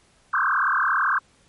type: tone with frequency modulation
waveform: sine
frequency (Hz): 1323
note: E6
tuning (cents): +6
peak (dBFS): -18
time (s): 0.33-1.19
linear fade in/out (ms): 10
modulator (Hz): 38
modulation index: 7.5
effects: pink hiss -59 dBFS RMS until 1.48 s + MP3 48 kbps